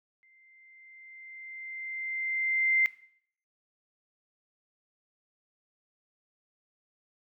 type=tone with exponential growth; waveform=sine; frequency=2086 Hz; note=C7; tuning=6 cents flat; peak=-20 dBFS; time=0.23-2.86 s; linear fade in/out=0 ms; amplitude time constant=570 ms; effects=noise-tail reverb RT60 0.6 s tail -18 dB re dry